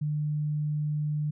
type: tone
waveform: sine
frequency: 150 Hz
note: D3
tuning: 37 cents sharp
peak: -26 dBFS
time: 0.01-1.31 s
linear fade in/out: 10 ms
effects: none